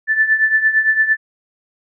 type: tone with tremolo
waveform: sine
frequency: 1757 Hz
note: A6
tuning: 3 cents flat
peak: -8 dBFS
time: 0.07-1.17 s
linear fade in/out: 50 ms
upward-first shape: triangle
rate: 8.8 Hz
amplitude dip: 80%
effects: none